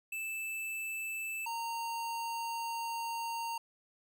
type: tone pair in turn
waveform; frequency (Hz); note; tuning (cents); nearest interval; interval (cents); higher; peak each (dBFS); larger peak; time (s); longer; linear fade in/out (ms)
square; 2637 / 923.5; E7 / A#5; 0 / -16; octave + tritone; 1816; first; -37 / -36; second; 0.12-1.46 / 1.46-3.58; second; 5
effects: none